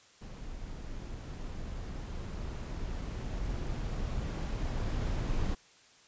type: noise with level ramp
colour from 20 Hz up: brown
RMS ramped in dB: -43 to -31 dBFS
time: 0.21-5.55 s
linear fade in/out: 10 ms
effects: white hiss -60 dBFS RMS until 6.07 s + resampled to 16000 Hz